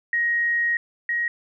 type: tone pair in turn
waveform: sine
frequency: 1882 / 1889.8 Hz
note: A#6 / A#6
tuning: +16 / +23 cents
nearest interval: unison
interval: 7 cents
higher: second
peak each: -19 / -21 dBFS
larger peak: first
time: 0.13-0.77 / 1.09-1.28 s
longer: first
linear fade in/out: 2 ms
effects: none